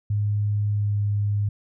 sine tone with pitch glide, 103.7 to 102.75 Hz, G#2 to G#2, -2 to -18 cents, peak -20 dBFS, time 0.1-1.49 s, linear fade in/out 5 ms, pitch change -16 cents, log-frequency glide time 0.71-0.96 s, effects none

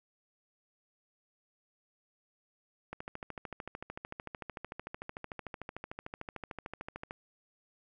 click train, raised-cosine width 0.5 ms, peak -25 dBFS, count 57, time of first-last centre 2.93-7.109 s, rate 13.4 Hz, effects none

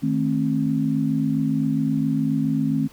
sine chord, A diminished, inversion second, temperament equal with one note detuned, 155.56 / 220 / 267.4 Hz, Eb3 / A3 / C4, 0 / 0 / +38 cents, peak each -24 / -24 / -22 dBFS, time 0.02-2.88 s, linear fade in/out 20 ms, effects pink hiss -51 dBFS RMS until 2.92 s

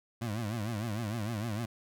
25% pulse tone with vibrato, 110 Hz, A2, in tune, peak -29 dBFS, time 0.21-1.66 s, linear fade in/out 10 ms, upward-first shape triangle, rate 6.6 Hz, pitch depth 180 cents each way, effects none

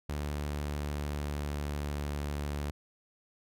sawtooth tone with pitch glide, 73.42 to 72.74 Hz, D2 to D2, 0 to -16 cents, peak -29 dBFS, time 0.09-2.71 s, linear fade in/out 5 ms, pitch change -16 cents, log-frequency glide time 0.43-2.15 s, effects none

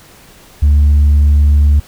sine tone, 73 Hz, D2, 10 cents flat, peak -3 dBFS, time 0.62-1.8 s, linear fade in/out 10 ms, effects tanh soft clip ceiling -4 dBFS + pink hiss -41 dBFS RMS until 1.87 s

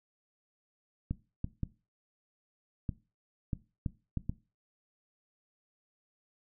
clicks, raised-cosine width 5 ms, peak -20 dBFS, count 8, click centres 1.11 / 1.444 / 1.633 / 2.892 / 3.532 / 3.862 / 4.173 / 4.295 s, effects noise-tail reverb RT60 0.3 s tail -18 dB re dry

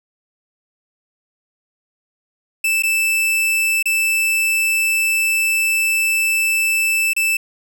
45% pulse tone with dropouts, 2640 Hz, E7, 2 cents sharp, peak -15 dBFS, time 2.64-7.37 s, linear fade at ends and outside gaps 5 ms, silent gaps 2.824-2.834 / 3.827-3.856 / 7.134-7.164 s, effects none

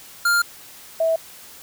square / sine tone pair in turn, 1400 / 651.6 Hz, F6 / E5, +4 / -20 cents, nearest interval octave + minor second, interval 1324 cents, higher first, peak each -16 dBFS, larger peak neither, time 0.25-0.42 / 1-1.16 s, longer first, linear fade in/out 5 ms, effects white hiss -43 dBFS RMS until 1.62 s

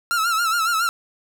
45% pulse tone with vibrato, 1351 Hz, E6, 42 cents sharp, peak -18 dBFS, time 0.11-0.89 s, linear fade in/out 0 ms, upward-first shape sine, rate 7.2 Hz, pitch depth 86 cents each way, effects none

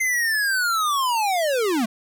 square linear sweep, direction down, 2093 to 208.1 Hz, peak -20 dBFS, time 0-1.86 s, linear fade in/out 10 ms, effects none

